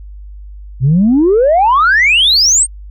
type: exponential sweep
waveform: sine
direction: up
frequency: 121.1 to 8900 Hz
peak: -5 dBFS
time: 0.8-2.67 s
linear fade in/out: 50 ms
effects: tanh soft clip ceiling -3 dBFS + added 50 Hz sine -28 dBFS peak until 2.9 s